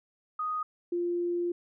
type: tone pair in turn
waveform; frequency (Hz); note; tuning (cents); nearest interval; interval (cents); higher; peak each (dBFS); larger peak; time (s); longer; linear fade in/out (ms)
sine; 1244.5 / 348.4; D#6 / F4; 0 / -4; octave + minor seventh; 2204; first; -29 / -27; second; 0.39-0.63 / 0.92-1.52; second; 5
effects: none